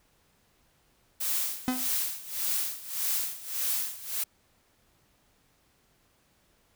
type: noise with tremolo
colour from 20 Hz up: blue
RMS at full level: -28 dBFS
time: 1.2-4.24 s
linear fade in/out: 10 ms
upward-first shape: sine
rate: 1.7 Hz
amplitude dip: 85%
type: tone with exponential decay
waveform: 45% pulse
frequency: 253.7 Hz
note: B3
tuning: 47 cents sharp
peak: -22 dBFS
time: 1.68-1.93 s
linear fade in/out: 0 ms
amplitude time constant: 53 ms
effects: pink hiss -67 dBFS RMS until 6.75 s